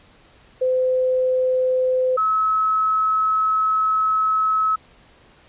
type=tone pair in turn; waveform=sine; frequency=512 / 1290.2 Hz; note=C5 / E6; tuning=-38 / -38 cents; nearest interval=octave + major third; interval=1600 cents; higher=second; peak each=-16 dBFS; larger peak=neither; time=0.61-2.17 / 2.17-4.76 s; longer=second; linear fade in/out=10 ms; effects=pink hiss -52 dBFS RMS until 5.48 s + resampled to 8000 Hz